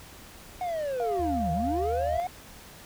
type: linear two-way sweep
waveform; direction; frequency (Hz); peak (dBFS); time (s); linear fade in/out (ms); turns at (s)
triangle; down then up; 740 to 151.5 to 740; -26; 0.61-2.27; 2; 1.52
type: tone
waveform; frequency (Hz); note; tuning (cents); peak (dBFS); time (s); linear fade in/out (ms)
sine; 698.5; F5; 0; -28; 1-2.2; 0
type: tone with vibrato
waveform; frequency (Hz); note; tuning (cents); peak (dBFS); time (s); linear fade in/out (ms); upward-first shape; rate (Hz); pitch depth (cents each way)
sine; 76.8; D#2; -22; -33; 1.19-2.18; 5; triangle; 2.8; 18
effects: pink hiss -48 dBFS RMS until 2.85 s